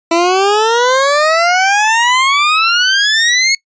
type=exponential sweep; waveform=20% pulse; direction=up; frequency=329.6 to 2200 Hz; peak=-4 dBFS; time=0.11-3.55 s; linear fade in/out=5 ms; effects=noise-tail reverb RT60 0.1 s tail -21 dB re dry + resampled to 16000 Hz